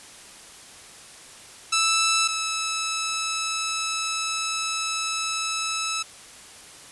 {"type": "tone pair in turn", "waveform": "10% pulse", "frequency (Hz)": [1318.5, 1307.9], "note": ["E6", "E6"], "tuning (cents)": [0, -14], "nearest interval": "unison", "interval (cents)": 14, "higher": "first", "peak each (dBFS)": [-11, -17], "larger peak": "first", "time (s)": [[1.72, 2.28], [2.28, 6.03]], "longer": "second", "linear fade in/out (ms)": 10, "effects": ["white hiss -45 dBFS RMS until 6.91 s", "resampled to 24000 Hz"]}